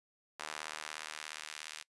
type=tone with high-pass filter sweep; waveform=sawtooth; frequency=77 Hz; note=D#2; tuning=17 cents flat; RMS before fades=-45 dBFS; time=0.39-1.83 s; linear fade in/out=10 ms; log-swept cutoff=1000 to 2400 Hz; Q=0.78; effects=noise-tail reverb RT60 0.1 s tail -23 dB re dry + resampled to 24000 Hz